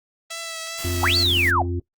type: tone with vibrato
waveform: 5% pulse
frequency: 659.3 Hz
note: E5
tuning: in tune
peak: -18 dBFS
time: 0.3-1.24 s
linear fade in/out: 10 ms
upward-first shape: triangle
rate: 2.5 Hz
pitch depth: 24 cents each way
type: noise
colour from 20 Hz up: white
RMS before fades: -35 dBFS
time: 0.78-1.51 s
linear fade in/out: 10 ms
type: harmonic tone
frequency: 87.8 Hz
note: F2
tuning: 10 cents sharp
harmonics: 1 / 3 / 4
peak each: -24 / -32 / -29 dBFS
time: 0.84-1.8 s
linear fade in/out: 10 ms
type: linear two-way sweep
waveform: sine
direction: up then down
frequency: 659.3 to 4631 to 659.3 Hz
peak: -17 dBFS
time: 1.03-1.62 s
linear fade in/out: 2 ms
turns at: 1.17 s
effects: noise-tail reverb RT60 0.1 s tail -17 dB re dry + Opus 24 kbps